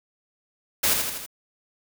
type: noise with echo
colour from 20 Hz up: white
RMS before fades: -21 dBFS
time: 0.83-0.94 s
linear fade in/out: 10 ms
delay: 81 ms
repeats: 4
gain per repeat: -4 dB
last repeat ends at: 1.264 s
effects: none